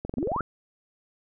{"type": "click train", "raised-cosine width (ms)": 2, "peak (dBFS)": -19, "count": 9, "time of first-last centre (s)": [0.05, 0.407], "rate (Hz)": 22.4}
{"type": "exponential sweep", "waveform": "sine", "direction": "up", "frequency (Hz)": [216.7, 1433], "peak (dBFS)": -26, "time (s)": [0.17, 0.41], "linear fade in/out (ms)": 2}
{"effects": []}